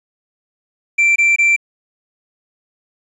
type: tone bursts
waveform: triangle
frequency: 2349 Hz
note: D7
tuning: in tune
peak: -8 dBFS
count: 3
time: 0.98-1.564 s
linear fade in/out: 10 ms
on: 180 ms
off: 22 ms
effects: resampled to 24000 Hz + 8-bit